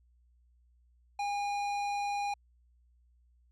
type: tone with tanh clipping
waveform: sine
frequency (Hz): 813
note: G#5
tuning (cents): -37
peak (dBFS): -33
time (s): 1.19-2.34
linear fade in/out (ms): 5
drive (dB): 15
effects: added 60 Hz sine -63 dBFS peak until 3.51 s